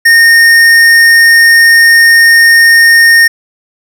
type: tone with tanh clipping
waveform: sine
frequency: 1839 Hz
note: A#6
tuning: 24 cents flat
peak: -3 dBFS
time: 0.05-3.28 s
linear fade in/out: 10 ms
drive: 15 dB
effects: none